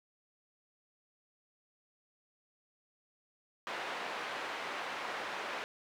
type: band-pass noise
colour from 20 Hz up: pink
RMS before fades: -40 dBFS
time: 3.67-5.64 s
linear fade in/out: 0 ms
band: 600 to 2600 Hz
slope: 12 dB/octave
effects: none